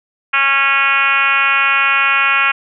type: tone with frequency modulation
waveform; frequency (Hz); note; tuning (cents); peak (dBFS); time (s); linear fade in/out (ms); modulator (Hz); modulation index
sine; 1925; B6; -45; -10; 0.33-2.52; 10; 275; 3
effects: none